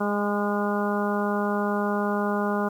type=harmonic tone with a mistuned harmonic; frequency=205.4 Hz; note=G#3; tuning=19 cents flat; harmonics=1 / 2 / 3 / 4 / 5 / 6 / 7; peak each=-26 / -29 / -31 / -32 / -33 / -34 / -34 dBFS; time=0-2.69 s; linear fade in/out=10 ms; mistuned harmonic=6; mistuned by=-17 cents; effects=9-bit